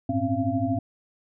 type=tone cluster; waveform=sine; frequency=99.8 / 112.9 / 259.5 / 272.1 / 683 Hz; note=G2 / A2 / C4 / C#4 / F5; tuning=+32 / +45 / -14 / -32 / -39 cents; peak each=-31 / -31 / -28 / -27 / -29 dBFS; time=0.09-0.79 s; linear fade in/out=5 ms; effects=none